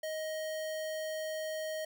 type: tone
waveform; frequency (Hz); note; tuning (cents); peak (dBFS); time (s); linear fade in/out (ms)
square; 627; D#5; +13; -36; 0.03-1.85; 5
effects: none